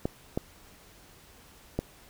clicks, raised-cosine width 2 ms, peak -14 dBFS, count 3, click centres 0.055 / 0.375 / 1.79 s, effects pink hiss -55 dBFS RMS until 2.09 s

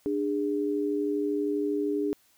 sine tone pair together, 296.3 / 408.9 Hz, D4 / G#4, +15 / -27 cents, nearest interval tritone, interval 558 cents, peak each -28 dBFS, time 0.06-2.13 s, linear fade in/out 0 ms, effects white hiss -64 dBFS RMS until 2.37 s

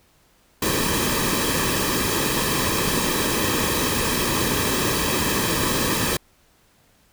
pink noise with comb filter, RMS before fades -22 dBFS, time 0.62-6.17 s, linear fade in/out 5 ms, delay 1.4 ms, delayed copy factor -0.65, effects pink hiss -59 dBFS RMS until 7.12 s

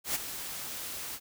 white noise with ADSR envelope, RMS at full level -29 dBFS, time 0.04-1.2 s, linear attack 110 ms, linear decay 18 ms, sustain -10 dB, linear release 55 ms, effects none

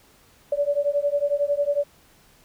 sine beating tone pair, 570 / 581 Hz, C#5 / D5, +48 / -19 cents, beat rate 11 Hz, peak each -23 dBFS, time 0.52-1.84 s, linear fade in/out 5 ms, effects pink hiss -56 dBFS RMS until 2.44 s

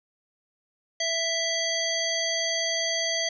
harmonic tone with a mistuned harmonic, 659.3 Hz, E5, in tune, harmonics 1 / 3 / 5 / 7 / 9, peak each -31 / -31 / -31 / -31 / -31 dBFS, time 1-3.29 s, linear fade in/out 5 ms, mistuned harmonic 9, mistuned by +64 cents, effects none

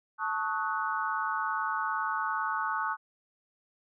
sine chord, D# half-diminished seventh, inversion second, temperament equal with one note detuned, 880 / 1108.7 / 1266.3 / 1480 Hz, A5 / C#6 / D#6 / F#6, 0 / 0 / +30 / 0 cents, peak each -34 dBFS, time 0.18-2.97 s, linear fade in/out 50 ms, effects none

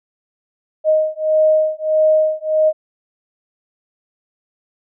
sine beating tone pair, 622.3 / 623.9 Hz, D#5 / D#5, 0 / +5 cents, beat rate 1.6 Hz, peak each -15 dBFS, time 0.84-2.73 s, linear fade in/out 50 ms, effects none

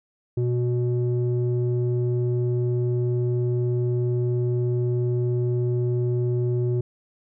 square tone with low-pass filter, 122.1 Hz, B2, 19 cents flat, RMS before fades -23 dBFS, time 0.37-6.81 s, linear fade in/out 5 ms, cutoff 320 Hz, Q 2.8, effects none

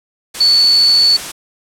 sine tone in noise, 4457 Hz, C#8, 9 cents sharp, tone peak -7 dBFS, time 0.4-1.17 s, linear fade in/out 10 ms, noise white, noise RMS -25 dBFS, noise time 0.34-1.32 s, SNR +15 dB, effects low-pass 10000 Hz 12 dB/octave

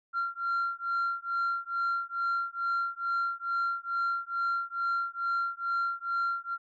sine beating tone pair, 1376 / 1378.3 Hz, F6 / F6, -26 / -23 cents, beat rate 2.3 Hz, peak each -30 dBFS, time 0.13-6.58 s, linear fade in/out 50 ms, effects tanh soft clip ceiling -24 dBFS

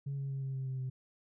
sine tone with pitch steps, 139.3 / 137.62 / 135.96 / 134.32 / 132.7 / 131.1 / 129.52 Hz, C#3 / C#3 / C#3 / C3 / C3 / C3 / C3, +9 / -12 / -33 / +46 / +25 / +4 / -17 cents, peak -33 dBFS, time 0.06-0.9 s, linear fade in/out 10 ms, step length 120 ms, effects tanh soft clip ceiling -32 dBFS

